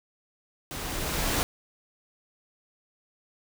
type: noise with level ramp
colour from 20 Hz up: pink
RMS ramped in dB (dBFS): -36 to -25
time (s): 0.71-1.43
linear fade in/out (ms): 0
effects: none